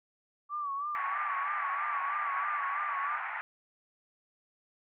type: tone with vibrato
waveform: sine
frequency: 1150 Hz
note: D6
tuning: 37 cents flat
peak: -32 dBFS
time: 0.49-3.2 s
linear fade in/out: 50 ms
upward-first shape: sine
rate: 3.1 Hz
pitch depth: 76 cents each way
type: band-pass noise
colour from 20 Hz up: white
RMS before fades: -37 dBFS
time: 0.95-3.41 s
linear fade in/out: 0 ms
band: 780 to 2100 Hz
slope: 48 dB/octave
effects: none